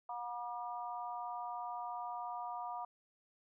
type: harmonic tone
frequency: 240.2 Hz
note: B3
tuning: 48 cents flat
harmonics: 3 / 4 / 5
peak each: -43 / -43 / -47 dBFS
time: 0.09-2.85 s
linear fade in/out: 5 ms
effects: none